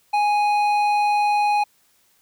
triangle tone with hard clipping, 830 Hz, G#5, 1 cent flat, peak -18 dBFS, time 0.13-1.64 s, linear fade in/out 10 ms, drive 12 dB, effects white hiss -61 dBFS RMS until 2.21 s

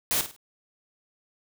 white noise with echo, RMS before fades -25 dBFS, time 0.11-0.21 s, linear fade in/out 0 ms, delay 51 ms, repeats 3, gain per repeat -10 dB, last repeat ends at 0.363 s, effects none

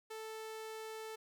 sawtooth tone, 440 Hz, A4, in tune, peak -40 dBFS, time 0.1-1.16 s, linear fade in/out 10 ms, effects none

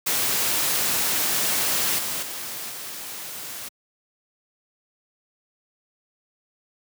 white noise with level steps, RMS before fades -23 / -28 / -33 / -35 dBFS, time 0.06-3.69 s, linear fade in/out 10 ms, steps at 1.98 / 2.22 / 2.69 s, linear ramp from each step 10 ms, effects high-pass 100 Hz 12 dB/octave

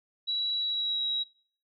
sine tone with pitch glide, 3909 to 3855 Hz, B7 to B7, -19 to -43 cents, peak -27 dBFS, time 0.27-1.24 s, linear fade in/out 20 ms, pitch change -24 cents, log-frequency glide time 0.58-1.04 s, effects noise-tail reverb RT60 0.5 s tail -21 dB re dry

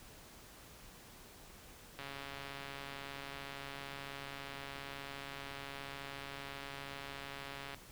click train, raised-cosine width 0.3 ms, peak -29 dBFS, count 801, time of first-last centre 1.99-7.745 s, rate 139 Hz, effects pink hiss -56 dBFS RMS until 7.91 s

